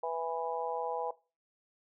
harmonic tone, 164.81 Hz, E3, in tune, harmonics 3 / 4 / 5 / 6, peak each -36 / -38 / -37 / -40 dBFS, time 0.03-1.11 s, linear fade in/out 5 ms, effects noise-tail reverb RT60 0.3 s tail -19 dB re dry

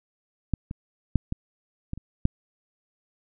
clicks, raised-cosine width 5 ms, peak -11 / -21 / -7 / -15 / -18 / -26 / -7 dBFS, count 7, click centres 0.537 / 0.711 / 1.157 / 1.324 / 1.934 / 1.976 / 2.254 s, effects none

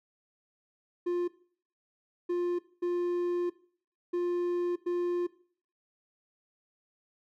triangle tone bursts at uneven times, 351.7 Hz, F4, 12 cents sharp, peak -25 dBFS, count 5, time 1.06-1.28 / 2.29-2.59 / 2.82-3.5 / 4.13-4.76 / 4.86-5.27 s, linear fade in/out 10 ms, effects noise-tail reverb RT60 0.5 s tail -18 dB re dry

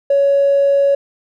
triangle tone with tanh clipping, 559 Hz, C#5, 14 cents sharp, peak -9 dBFS, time 0.1-0.95 s, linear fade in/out 5 ms, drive 1 dB, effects none

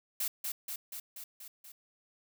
blue noise with echo, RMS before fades -33 dBFS, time 0.2-0.28 s, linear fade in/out 5 ms, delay 240 ms, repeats 6, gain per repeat -3 dB, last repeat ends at 1.72 s, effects none

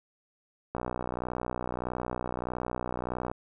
click train, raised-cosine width 1 ms, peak -18 dBFS, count 159, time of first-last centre 0.75-3.315 s, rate 61.6 Hz, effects none

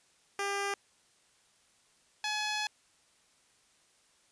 10% pulse tone pair in turn, 399.9 / 847.4 Hz, G4 / G#5, +35 / +35 cents, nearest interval octave + minor second, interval 1300 cents, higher second, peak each -23 dBFS, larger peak neither, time 0.39-0.74 / 2.24-2.67 s, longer second, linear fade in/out 2 ms, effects white hiss -67 dBFS RMS until 4.31 s + resampled to 22050 Hz

